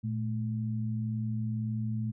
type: tone pair together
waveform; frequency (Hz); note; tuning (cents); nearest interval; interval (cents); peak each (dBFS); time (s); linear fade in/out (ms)
sine; 114.74 / 216.6; A#2 / A3; -27 / -27; major seventh; 1100; -31 / -34; 0.03-2.12; 20
effects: none